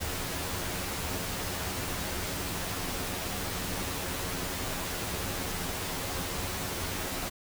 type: noise with comb filter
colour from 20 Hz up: pink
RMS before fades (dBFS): -34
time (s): 0-7.3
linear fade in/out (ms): 20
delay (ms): 11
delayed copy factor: +0.6
effects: none